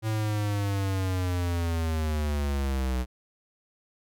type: linear sweep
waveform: square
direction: down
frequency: 110.7 to 61.74 Hz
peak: -26 dBFS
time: 0.02-3.06 s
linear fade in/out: 50 ms
effects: none

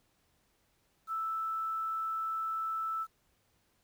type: tone with quantisation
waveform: sine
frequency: 1318.5 Hz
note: E6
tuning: in tune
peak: -32 dBFS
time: 1.07-3.07 s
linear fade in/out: 50 ms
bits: 10
effects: pink hiss -73 dBFS RMS until 3.83 s

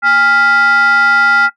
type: tone with frequency modulation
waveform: sine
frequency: 1396.9 Hz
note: F6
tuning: in tune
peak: -4 dBFS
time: 0.02-1.5 s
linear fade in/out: 50 ms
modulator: 581 Hz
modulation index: 0.6
effects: noise-tail reverb RT60 0.1 s tail -18 dB re dry + tanh soft clip ceiling -6 dBFS

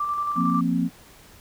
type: tone with tremolo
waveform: sine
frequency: 1174.7 Hz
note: D6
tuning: in tune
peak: -22 dBFS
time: 0-0.61 s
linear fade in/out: 5 ms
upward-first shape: square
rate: 11 Hz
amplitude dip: 30%
type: chord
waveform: sine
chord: F suspended fourth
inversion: none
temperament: just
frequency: 174.61 / 232.8 / 261.9 Hz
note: F3 / Bb3 / C4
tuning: 0 / -2 / +2 cents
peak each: -24 / -25 / -24 dBFS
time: 0.35-0.9 s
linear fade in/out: 50 ms
effects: pink hiss -50 dBFS RMS until 1.4 s

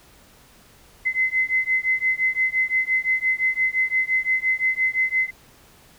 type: beating tone pair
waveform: sine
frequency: 2047 / 2052.8 Hz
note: C7 / C7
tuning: -38 / -34 cents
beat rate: 5.8 Hz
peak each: -22 dBFS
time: 1.05-5.31 s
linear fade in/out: 20 ms
effects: pink hiss -52 dBFS RMS until 5.98 s

